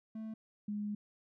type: tone pair in turn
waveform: triangle / sine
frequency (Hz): 220 / 207.7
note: A3 / G#3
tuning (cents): 0 / 0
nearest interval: minor second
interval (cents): 100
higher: first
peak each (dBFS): -38 / -35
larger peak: second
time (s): 0.15-0.34 / 0.68-0.95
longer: second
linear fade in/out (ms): 5
effects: none